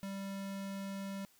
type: tone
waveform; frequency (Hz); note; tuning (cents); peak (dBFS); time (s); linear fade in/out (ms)
square; 196; G3; 0; -40; 0.03-1.25; 0
effects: white hiss -67 dBFS RMS until 1.39 s